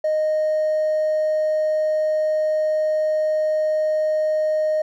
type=tone with hard clipping; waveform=triangle; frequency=619 Hz; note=D#5; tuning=9 cents flat; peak=-17 dBFS; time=0.04-4.82 s; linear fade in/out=5 ms; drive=2 dB; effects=none